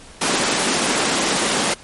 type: high-pass noise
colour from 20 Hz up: pink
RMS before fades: -19 dBFS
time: 0.21-1.74 s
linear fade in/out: 5 ms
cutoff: 190 Hz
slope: 24 dB/octave
effects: pink hiss -42 dBFS RMS until 1.83 s + MP3 48 kbps